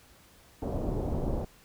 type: low-pass noise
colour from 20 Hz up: pink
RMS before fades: -31 dBFS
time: 0.62-1.45 s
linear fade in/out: 5 ms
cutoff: 720 Hz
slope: 24 dB/octave
effects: pink hiss -58 dBFS RMS until 1.64 s